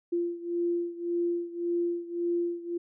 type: beating tone pair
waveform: sine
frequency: 344.6 / 346.4 Hz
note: F4 / F4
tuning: -23 / -14 cents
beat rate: 1.8 Hz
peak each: -29 / -32 dBFS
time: 0.12-2.78 s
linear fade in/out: 10 ms
effects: none